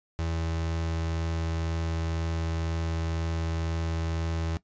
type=tone; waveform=35% pulse; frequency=82 Hz; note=E2; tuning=9 cents flat; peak=-26 dBFS; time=0.19-4.57 s; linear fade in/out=0 ms; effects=noise-tail reverb RT60 0.1 s tail -18 dB re dry + resampled to 16000 Hz